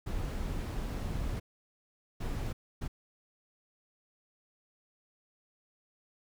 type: noise bursts at uneven times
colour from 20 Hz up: brown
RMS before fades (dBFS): -35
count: 3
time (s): 0.06-1.4 / 2.2-2.53 / 2.81-2.88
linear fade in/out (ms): 10
effects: none